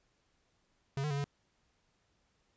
square tone with pitch steps, 137.4 / 150.5 / 140.5 / 142.5 Hz, C#3 / D3 / C#3 / C#3, -15 / +43 / +24 / +48 cents, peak -33 dBFS, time 0.97-1.242 s, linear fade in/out 2 ms, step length 68 ms, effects pink hiss -75 dBFS RMS until 2.56 s + resampled to 16000 Hz

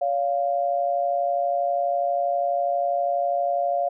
sine tone pair together, 566.2 / 698.5 Hz, C#5 / F5, +37 / 0 cents, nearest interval major third, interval 363 cents, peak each -25 / -22 dBFS, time 0.01-3.89 s, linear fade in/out 10 ms, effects none

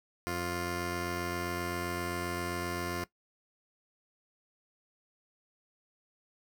10% pulse tone pair together, 87.62 / 350.5 Hz, F2 / F4, +6 / +6 cents, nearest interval 2 octaves, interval 2400 cents, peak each -28 / -28 dBFS, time 0.27-3.04 s, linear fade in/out 0 ms, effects noise-tail reverb RT60 0.1 s tail -17 dB re dry

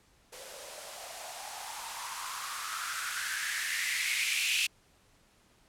violet noise with band-pass filter sweep, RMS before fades -35 dBFS, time 0.32-4.67 s, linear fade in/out 10 ms, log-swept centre 490 to 2700 Hz, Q 5.6, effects pink hiss -65 dBFS RMS until 5.68 s + low-pass 11000 Hz 12 dB/octave

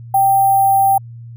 sine tone with sample-and-hold, 784 Hz, G5, in tune, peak -9 dBFS, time 0.14-0.98 s, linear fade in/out 5 ms, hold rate 11025 Hz, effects added 117 Hz sine -31 dBFS peak until 1.36 s

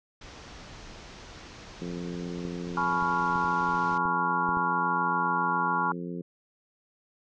pink low-pass noise, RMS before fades -46 dBFS, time 0.21-3.98 s, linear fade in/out 5 ms, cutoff 6600 Hz, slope 48 dB/octave
harmonic tone, 87.31 Hz, F2, in tune, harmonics 2 / 3 / 4 / 5 / 6, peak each -35 / -39 / -40 / -42 / -49 dBFS, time 1.81-6.22 s, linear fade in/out 10 ms
clicks, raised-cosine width 3 ms, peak -27 dBFS, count 7, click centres 2.452 / 3.026 / 3.358 / 3.447 / 4.055 / 4.491 / 4.571 s
sine chord, C# dominant seventh, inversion second, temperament equal with one note detuned, 850 / 987.8 / 1108.7 / 1396.9 Hz, G#5 / B5 / C#6 / E#6, +40 / 0 / 0 / 0 cents, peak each -30 dBFS, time 2.77-5.92 s, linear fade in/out 2 ms
effects none

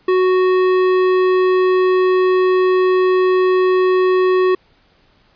sine tone with tanh clipping, 370 Hz, F#4, in tune, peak -13 dBFS, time 0.08-4.55 s, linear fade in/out 5 ms, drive 15 dB, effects pink hiss -55 dBFS RMS until 5.35 s + resampled to 11025 Hz

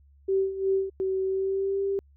sine tone with tremolo, 386 Hz, G4, 27 cents flat, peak -20 dBFS, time 0.28-0.9 s, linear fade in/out 10 ms, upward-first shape sine, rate 2.8 Hz, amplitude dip 75%
sine tone with pitch glide, 380.5 to 393.9 Hz, F#4 to G4, +48 to +8 cents, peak -24 dBFS, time 1-1.99 s, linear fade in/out 0 ms, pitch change +60 cents, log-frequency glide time 1.23-1.81 s
effects added 70 Hz sine -54 dBFS peak until 2.16 s

